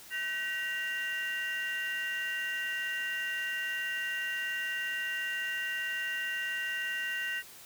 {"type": "tone cluster", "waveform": "sine", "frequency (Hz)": [1526, 1907, 2786], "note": ["G6", "A#6", "F7"], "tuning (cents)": [-47, 39, -5], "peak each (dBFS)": [-36, -33, -36], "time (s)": [0.1, 7.43], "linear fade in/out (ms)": 50, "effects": ["tanh soft clip ceiling -27 dBFS", "white hiss -51 dBFS RMS until 7.65 s"]}